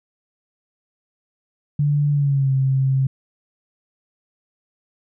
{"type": "tone with pitch glide", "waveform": "sine", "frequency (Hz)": [145.8, 133.7], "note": ["D3", "C3"], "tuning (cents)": [-12, 38], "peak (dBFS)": -15, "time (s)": [1.79, 3.07], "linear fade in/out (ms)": 5, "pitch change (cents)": -150, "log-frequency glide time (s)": [2.11, 2.52], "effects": []}